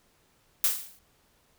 blue noise with exponential decay, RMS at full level -21 dBFS, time 0.64-0.99 s, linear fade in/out 1 ms, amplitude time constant 76 ms, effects pink hiss -66 dBFS RMS until 1.58 s

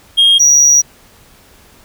triangle tone pair in turn, 3243 / 5778 Hz, G#7 / F#8, -42 / -42 cents, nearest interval minor seventh, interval 1000 cents, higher second, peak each -3 dBFS, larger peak neither, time 0.17-0.39 / 0.39-0.82 s, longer second, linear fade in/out 20 ms, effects tanh soft clip ceiling 0 dBFS + pink hiss -45 dBFS RMS until 1.84 s

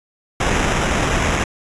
pink noise with sample-and-hold, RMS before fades -18 dBFS, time 0.4-1.44 s, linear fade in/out 5 ms, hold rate 4410 Hz, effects resampled to 22050 Hz

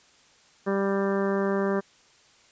harmonic tone with a mistuned harmonic, 196.7 Hz, G3, 6 cents sharp, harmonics 1 / 2 / 3 / 4 / 5 / 6 / 7 / 8 / 9, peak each -27 / -26 / -31 / -40 / -37 / -36 / -43 / -38 / -42 dBFS, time 0.66-1.81 s, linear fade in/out 20 ms, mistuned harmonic 9, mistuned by +16 cents, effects white hiss -58 dBFS RMS until 2.51 s + resampled to 16000 Hz

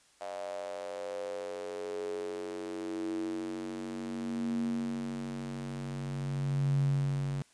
square tone with high-pass filter sweep, 46.77 Hz, F#1, 19 cents sharp, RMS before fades -35 dBFS, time 0.21-7.42 s, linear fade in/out 0 ms, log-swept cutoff 650 to 120 Hz, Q 8.4, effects white hiss -64 dBFS RMS until 7.53 s + resampled to 22050 Hz

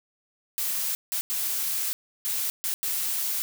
blue noise bursts at uneven times, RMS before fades -28 dBFS, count 6, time 0.58-0.95 / 1.12-1.21 / 1.3-1.93 / 2.25-2.5 / 2.64-2.74 / 2.83-3.42 s, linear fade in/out 0 ms, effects none

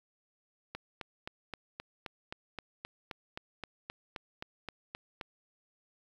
click train, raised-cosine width 0.3 ms, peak -23 dBFS, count 18, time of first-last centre 0.75-5.212 s, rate 3.81 Hz, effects 9-bit

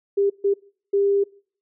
sine tone bursts at uneven times, 399.6 Hz, G4, 33 cents sharp, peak -16 dBFS, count 3, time 0.17-0.3 / 0.44-0.54 / 0.93-1.24 s, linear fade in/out 10 ms, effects noise-tail reverb RT60 0.5 s tail -23 dB re dry

